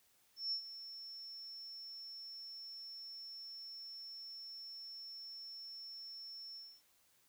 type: tone with ADSR envelope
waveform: sine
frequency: 5400 Hz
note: E8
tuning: 41 cents sharp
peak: -34 dBFS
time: 0.36-6.82 s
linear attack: 160 ms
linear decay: 90 ms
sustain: -13 dB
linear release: 260 ms
effects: white hiss -72 dBFS RMS until 7.28 s